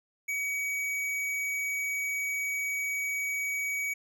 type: tone with tanh clipping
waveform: triangle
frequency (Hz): 2264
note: C#7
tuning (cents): +36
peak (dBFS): -31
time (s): 0.28-3.94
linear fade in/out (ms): 10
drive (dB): 18
effects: none